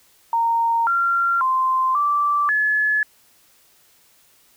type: tone with pitch steps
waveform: sine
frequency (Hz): 924 / 1378 / 1041 / 1167 / 1711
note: A#5 / F6 / C6 / D6 / A6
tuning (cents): -16 / -24 / -9 / -11 / -49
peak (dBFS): -16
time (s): 0.33-3.03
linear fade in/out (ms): 2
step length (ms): 540
effects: white hiss -56 dBFS RMS until 4.56 s